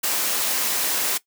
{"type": "high-pass noise", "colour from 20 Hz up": "white", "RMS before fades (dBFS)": -23, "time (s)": [0.03, 1.18], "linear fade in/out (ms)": 10, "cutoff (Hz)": 250, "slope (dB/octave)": 12, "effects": ["noise-tail reverb RT60 0.1 s tail -18 dB re dry"]}